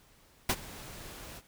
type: noise with ADSR envelope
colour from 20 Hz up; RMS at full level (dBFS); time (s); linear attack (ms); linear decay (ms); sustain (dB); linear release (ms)
pink; -25; 0.49-1.42; 6; 54; -21; 49
effects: pink hiss -62 dBFS RMS until 1.47 s